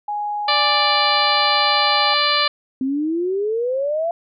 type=tone with pitch glide; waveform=sine; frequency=830.6 to 823 Hz; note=G#5 to G#5; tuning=0 to -16 cents; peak=-21 dBFS; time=0.08-2.14 s; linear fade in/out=5 ms; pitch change=-16 cents; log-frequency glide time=0.56-0.92 s
type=harmonic tone; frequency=587.3 Hz; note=D5; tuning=in tune; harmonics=1 / 2 / 3 / 4 / 5 / 6 / 7 / 8; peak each=-26 / -20 / -25 / -24 / -24 / -25 / -21 / -26 dBFS; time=0.48-2.48 s; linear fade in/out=5 ms
type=exponential sweep; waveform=sine; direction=up; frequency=257.4 to 690 Hz; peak=-18 dBFS; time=2.81-4.11 s; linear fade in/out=2 ms
effects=none